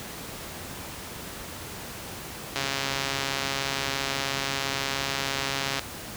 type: click train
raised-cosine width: 0.2 ms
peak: -10 dBFS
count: 444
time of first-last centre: 2.56-5.794 s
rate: 137 Hz
effects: pink hiss -38 dBFS RMS until 6.16 s + high-pass 60 Hz 12 dB/octave